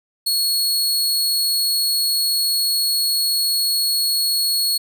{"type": "tone", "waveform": "sawtooth", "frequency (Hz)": 4341, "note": "C#8", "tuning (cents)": -37, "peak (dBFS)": -14, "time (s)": [0.26, 4.78], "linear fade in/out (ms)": 10, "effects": []}